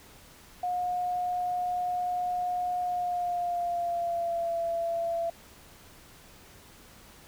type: tone with pitch glide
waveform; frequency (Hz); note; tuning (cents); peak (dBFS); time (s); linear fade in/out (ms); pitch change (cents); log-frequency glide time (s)
sine; 719 to 674.7; F#5 to E5; -50 to +40; -27; 0.63-5.3; 5; -110; 2.83-4.57
effects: pink hiss -53 dBFS RMS until 7.27 s